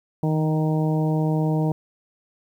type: harmonic tone with a mistuned harmonic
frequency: 155.56 Hz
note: D#3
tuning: in tune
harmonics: 1 / 2 / 3 / 4 / 5 / 6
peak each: -20 / -26 / -30 / -32 / -34 / -36 dBFS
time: 0.23-1.72 s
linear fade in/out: 2 ms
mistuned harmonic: 1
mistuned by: +21 cents
effects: 9-bit